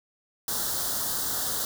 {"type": "band-stop noise", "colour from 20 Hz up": "white", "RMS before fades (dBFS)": -29, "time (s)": [0.48, 1.65], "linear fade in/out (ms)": 2, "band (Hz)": [1700, 3400], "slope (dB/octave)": 48, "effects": []}